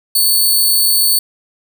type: tone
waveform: 5% pulse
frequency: 4453 Hz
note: C#8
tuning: 7 cents sharp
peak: -3 dBFS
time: 0.15-1.19 s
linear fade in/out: 5 ms
effects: none